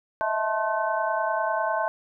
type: tone cluster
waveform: sine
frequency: 630 / 660 / 880 / 1064 / 1522 Hz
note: D#5 / E5 / A5 / C6 / F#6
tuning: +21 / +2 / 0 / +29 / +48 cents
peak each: -31 / -28 / -28 / -30 / -31 dBFS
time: 0.21-1.88 s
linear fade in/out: 0 ms
effects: none